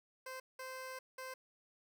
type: tone bursts at uneven times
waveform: 15% pulse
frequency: 519 Hz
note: C5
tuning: 14 cents flat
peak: -38 dBFS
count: 3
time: 0.26-0.4 / 0.59-0.99 / 1.18-1.34 s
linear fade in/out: 5 ms
effects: none